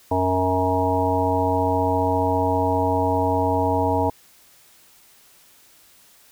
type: harmonic tone with a mistuned harmonic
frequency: 92.5 Hz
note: F#2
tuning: in tune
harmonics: 1 / 3 / 5 / 7 / 9 / 10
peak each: -25 / -25 / -25 / -25 / -25 / -25 dBFS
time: 0.11-4.1 s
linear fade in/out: 5 ms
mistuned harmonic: 10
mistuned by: +41 cents
effects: white hiss -53 dBFS RMS until 6.31 s